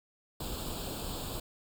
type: noise with comb filter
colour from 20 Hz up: pink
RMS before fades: -38 dBFS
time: 0.4-1.4 s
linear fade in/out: 5 ms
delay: 0.25 ms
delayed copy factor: +0.8
effects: none